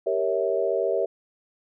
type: chord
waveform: sine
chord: G diminished seventh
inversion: none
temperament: equal with one note detuned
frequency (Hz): 392 / 466.2 / 554.4 / 651.7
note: G4 / Bb4 / Db5 / Fb5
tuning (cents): 0 / 0 / 0 / -20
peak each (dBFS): -27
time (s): 0.06-1.06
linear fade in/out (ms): 10
effects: none